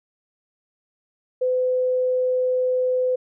sine tone, 507 Hz, B4, 45 cents sharp, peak -18 dBFS, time 1.41-3.16 s, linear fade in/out 10 ms, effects none

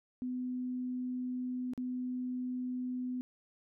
sine tone with dropouts, 251.4 Hz, B3, 31 cents sharp, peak -34 dBFS, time 0.22-3.21 s, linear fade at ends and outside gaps 0 ms, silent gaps 1.735-1.777 s, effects none

